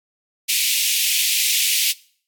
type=high-pass noise; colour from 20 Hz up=pink; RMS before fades=-19 dBFS; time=0.48-1.93 s; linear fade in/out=20 ms; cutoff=2300 Hz; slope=48 dB/octave; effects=noise-tail reverb RT60 0.5 s tail -21 dB re dry + AAC 64 kbps